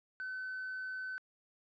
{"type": "tone with hard clipping", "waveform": "triangle", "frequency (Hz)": 1518, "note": "F#6", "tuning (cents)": 44, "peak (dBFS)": -38, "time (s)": [0.2, 1.18], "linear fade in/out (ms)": 0, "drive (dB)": 2, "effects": ["resampled to 16000 Hz"]}